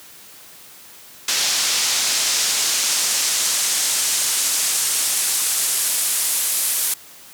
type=noise with band-pass filter sweep; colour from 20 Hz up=pink; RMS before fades=-20 dBFS; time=1.28-6.94 s; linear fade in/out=5 ms; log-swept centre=5300 to 11000 Hz; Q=1.1; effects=white hiss -43 dBFS RMS until 7.33 s + high-pass 80 Hz 12 dB/octave